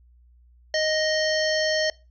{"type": "harmonic tone with a mistuned harmonic", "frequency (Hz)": 622.3, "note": "D#5", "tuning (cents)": 0, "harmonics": [1, 3, 5, 7, 9, 10], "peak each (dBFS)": [-23, -27, -33, -30, -31, -37], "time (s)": [0.74, 1.9], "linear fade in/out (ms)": 2, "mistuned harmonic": 9, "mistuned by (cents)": -55, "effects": ["noise-tail reverb RT60 0.3 s tail -23 dB re dry", "added 60 Hz sine -52 dBFS peak until 2.1 s"]}